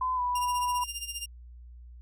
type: tone with pitch glide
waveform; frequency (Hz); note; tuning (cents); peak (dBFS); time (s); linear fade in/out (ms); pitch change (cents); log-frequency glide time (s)
sine; 1019 to 986; C6 to B5; -46 to -3; -26; 0.01-0.84; 5; -57; 0.15-0.21
type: tone with tremolo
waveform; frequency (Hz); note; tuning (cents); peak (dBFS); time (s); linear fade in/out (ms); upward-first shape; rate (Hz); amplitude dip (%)
15% pulse; 2802; F7; +5; -25; 0.35-1.26; 5; sine; 15; 75
effects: added 60 Hz sine -45 dBFS peak until 2.01 s